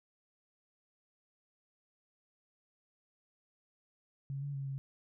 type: tone with pitch steps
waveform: sine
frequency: 137.8 / 142.2 / 137.5 / 136.2 Hz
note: C#3 / C#3 / C#3 / C#3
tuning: -10 / +45 / -14 / -30 cents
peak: -36 dBFS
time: 4.3-4.78 s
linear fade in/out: 0 ms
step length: 120 ms
effects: none